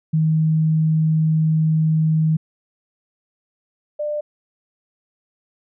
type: tone pair in turn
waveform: sine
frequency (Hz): 157.9 / 596.2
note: D#3 / D5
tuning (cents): +26 / +26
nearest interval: octave + major seventh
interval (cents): 2300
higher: second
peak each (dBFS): -14 / -21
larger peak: first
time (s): 0.13-2.37 / 3.99-4.21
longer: first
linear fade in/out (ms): 10
effects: none